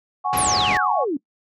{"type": "chord", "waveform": "sine", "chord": "F# suspended second", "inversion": "none", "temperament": "equal", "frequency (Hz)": [740, 830.6, 1108.7], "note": ["F#5", "G#5", "C#6"], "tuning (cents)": [0, 0, 0], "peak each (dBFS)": -24, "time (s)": [0.24, 1.05], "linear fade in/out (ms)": 20}
{"type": "low-pass noise", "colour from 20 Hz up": "pink", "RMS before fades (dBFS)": -26, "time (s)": [0.33, 0.77], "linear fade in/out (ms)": 0, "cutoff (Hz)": 5600, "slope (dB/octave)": 24}
{"type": "exponential sweep", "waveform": "sine", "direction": "down", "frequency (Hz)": [11740, 263.6], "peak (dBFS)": -20, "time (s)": [0.37, 1.17], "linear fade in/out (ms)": 5}
{"effects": ["noise-tail reverb RT60 0.1 s tail -21 dB re dry", "high-pass 80 Hz 12 dB/octave"]}